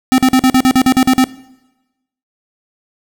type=tone bursts; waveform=square; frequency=259.1 Hz; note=C4; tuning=17 cents flat; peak=-7 dBFS; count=11; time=0.12-1.241 s; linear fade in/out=0 ms; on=61 ms; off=45 ms; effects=noise-tail reverb RT60 1.0 s tail -20 dB re dry